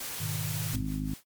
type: noise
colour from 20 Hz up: white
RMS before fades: -37 dBFS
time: 0-0.76 s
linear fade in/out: 5 ms
type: chord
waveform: sine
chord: G# minor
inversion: none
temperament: equal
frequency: 103.83 / 123.47 / 155.56 Hz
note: G#2 / B2 / D#3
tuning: 0 / 0 / 0 cents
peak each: -35 / -38 / -34 dBFS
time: 0.2-0.82 s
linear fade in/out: 10 ms
type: noise with tremolo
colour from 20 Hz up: white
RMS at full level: -47 dBFS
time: 0.49-1.24 s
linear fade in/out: 50 ms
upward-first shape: sine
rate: 5.1 Hz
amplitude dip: 70%
type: harmonic tone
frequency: 51.91 Hz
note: G#1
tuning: in tune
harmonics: 1 / 2 / 3 / 4 / 5 / 6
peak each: -35 / -41 / -35 / -40 / -34 / -46 dBFS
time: 0.73-1.14 s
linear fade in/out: 5 ms
effects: MP3 96 kbps